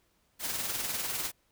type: noise with tremolo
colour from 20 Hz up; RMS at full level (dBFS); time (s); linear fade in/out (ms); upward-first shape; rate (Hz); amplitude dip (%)
white; -32; 0.39-1.32; 50; sine; 20; 45
effects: pink hiss -71 dBFS RMS until 1.51 s